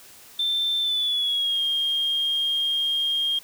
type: tone with pitch glide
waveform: sine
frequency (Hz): 3558 to 3225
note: A7 to G7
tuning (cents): +19 to +48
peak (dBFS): -20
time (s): 0.39-3.39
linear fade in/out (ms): 5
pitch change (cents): -171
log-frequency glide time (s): 0.8-1.62
effects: tanh soft clip ceiling -17 dBFS + white hiss -48 dBFS RMS until 3.43 s